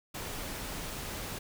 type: noise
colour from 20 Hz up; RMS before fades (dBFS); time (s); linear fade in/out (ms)
pink; -39; 0.14-1.39; 10
effects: none